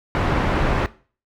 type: low-pass noise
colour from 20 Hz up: pink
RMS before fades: -20 dBFS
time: 0.15-0.86 s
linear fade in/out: 0 ms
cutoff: 1800 Hz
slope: 12 dB/octave
effects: noise-tail reverb RT60 0.4 s tail -18 dB re dry